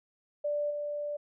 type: tone with level steps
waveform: sine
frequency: 587.3 Hz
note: D5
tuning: in tune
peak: -28 / -32 dBFS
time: 0.44-1.17 s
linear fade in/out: 10 ms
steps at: 0.7 s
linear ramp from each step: 10 ms
effects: none